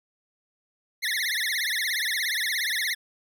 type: tone with vibrato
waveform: 25% pulse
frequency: 1919 Hz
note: A#6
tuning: 50 cents sharp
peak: -21 dBFS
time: 1.02-2.95 s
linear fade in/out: 20 ms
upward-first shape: triangle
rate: 17 Hz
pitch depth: 240 cents each way
effects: none